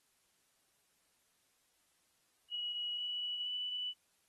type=tone with pitch steps; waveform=sine; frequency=2914 / 2943 / 2972 Hz; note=F#7 / F#7 / F#7; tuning=-27 / -10 / +7 cents; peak=-36 dBFS; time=2.5-3.94 s; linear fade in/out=50 ms; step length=480 ms; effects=white hiss -75 dBFS RMS until 4.28 s + AAC 32 kbps